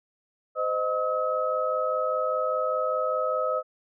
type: tone cluster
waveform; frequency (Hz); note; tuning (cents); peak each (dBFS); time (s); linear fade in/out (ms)
sine; 515 / 620 / 1280; C5 / D#5 / D#6; -28 / -6 / +49; -28; 0.55-3.63; 50
effects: none

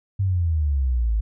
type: exponential sweep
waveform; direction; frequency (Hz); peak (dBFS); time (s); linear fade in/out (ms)
sine; down; 100 to 51.91; -18; 0.19-1.21; 10
effects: none

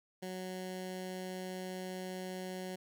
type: tone with notch filter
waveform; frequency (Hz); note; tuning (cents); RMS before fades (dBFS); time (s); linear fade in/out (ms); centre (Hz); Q
15% pulse; 185; F#3; 0; -42; 0.22-2.76; 10; 1200; 1.6
effects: none

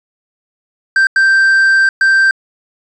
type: tone bursts at uneven times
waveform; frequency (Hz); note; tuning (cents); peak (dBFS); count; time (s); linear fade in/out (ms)
triangle; 1568; G6; 0; -5; 3; 0.96-1.07 / 1.16-1.89 / 2.01-2.31; 2
effects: resampled to 22050 Hz + 7-bit

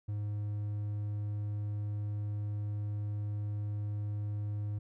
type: tone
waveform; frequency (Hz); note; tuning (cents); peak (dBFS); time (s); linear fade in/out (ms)
triangle; 103.9; G#2; +1; -31; 0.08-4.79; 10
effects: none

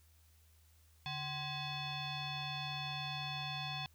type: tone with frequency modulation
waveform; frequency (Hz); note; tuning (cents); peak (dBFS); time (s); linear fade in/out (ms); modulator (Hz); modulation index
sine; 1659; G#6; -2; -38; 1.06-3.86; 0; 902; 2.8
effects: added 79 Hz sine -64 dBFS peak until 3.94 s + white hiss -71 dBFS RMS until 3.94 s

